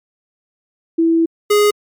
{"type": "tone pair in turn", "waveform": ["sine", "square"], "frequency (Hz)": [329.6, 415.3], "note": ["E4", "G#4"], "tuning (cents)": [0, 0], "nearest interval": "major third", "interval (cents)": 400, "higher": "second", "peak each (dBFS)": -10, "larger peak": "neither", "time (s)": [[0.98, 1.26], [1.5, 1.71]], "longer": "first", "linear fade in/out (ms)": 10, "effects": ["MP3 96 kbps"]}